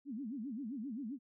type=tone with vibrato; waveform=sine; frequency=246.9 Hz; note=B3; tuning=in tune; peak=-39 dBFS; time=0.05-1.19 s; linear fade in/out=50 ms; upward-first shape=sine; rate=7.6 Hz; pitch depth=290 cents each way; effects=none